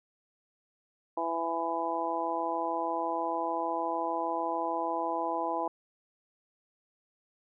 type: harmonic tone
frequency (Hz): 166.5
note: E3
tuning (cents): +18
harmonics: 2 / 3 / 4 / 5 / 6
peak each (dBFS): -37 / -38 / -35 / -34 / -34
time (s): 1.17-5.68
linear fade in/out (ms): 5
effects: none